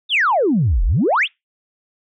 sine exponential two-way sweep, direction down then up, 3786 to 37.25 to 3786 Hz, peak -12 dBFS, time 0.09-1.28 s, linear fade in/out 50 ms, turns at 0.84 s, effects noise-tail reverb RT60 0.2 s tail -26 dB re dry + tanh soft clip ceiling -8 dBFS

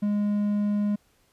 triangle tone, 206.5 Hz, G#3, 10 cents flat, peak -20 dBFS, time 0.02-0.96 s, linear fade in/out 10 ms, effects pink hiss -65 dBFS RMS until 1.32 s + resampled to 32000 Hz

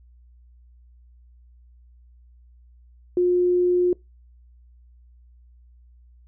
sine tone, 357.1 Hz, F4, 39 cents sharp, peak -16 dBFS, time 3.17-3.93 s, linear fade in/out 2 ms, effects noise-tail reverb RT60 0.2 s tail -24 dB re dry + added 60 Hz sine -49 dBFS peak until 6.27 s

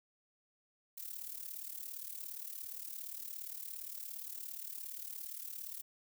violet noise with amplitude modulation, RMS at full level -42 dBFS, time 0.97-5.82 s, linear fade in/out 10 ms, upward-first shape sine, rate 37.3 Hz, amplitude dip 75%, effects none

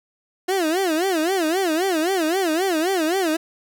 30% pulse tone with vibrato, 347.6 Hz, F4, 8 cents flat, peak -16 dBFS, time 0.48-3.37 s, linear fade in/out 10 ms, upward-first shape sine, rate 3.8 Hz, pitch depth 210 cents each way, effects none

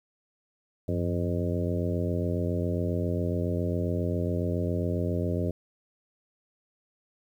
harmonic tone with a mistuned harmonic, 87.31 Hz, F2, in tune, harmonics 1 / 2 / 3 / 4 / 5 / 6 / 7, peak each -29 / -32 / -34 / -35 / -36 / -37 / -37 dBFS, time 0.88-5.51 s, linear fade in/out 5 ms, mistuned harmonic 1, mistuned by +120 cents, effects 10-bit

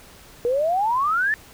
sine exponential sweep, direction up, 466.2 to 1803 Hz, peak -18 dBFS, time 0.45-1.34 s, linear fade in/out 0 ms, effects pink hiss -47 dBFS RMS until 1.53 s

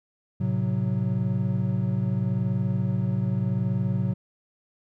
triangle chord, F# diminished, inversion first, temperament equal, 110 / 130.81 / 185 Hz, A2 / C3 / F#3, 0 / 0 / 0 cents, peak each -25 dBFS, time 0.4-4.14 s, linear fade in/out 10 ms, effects none

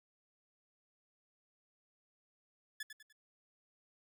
sawtooth tone with echo, 1719 Hz, A6, 41 cents flat, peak -36 dBFS, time 2.8-2.83 s, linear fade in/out 5 ms, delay 99 ms, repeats 3, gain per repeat -8 dB, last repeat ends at 3.127 s, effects none

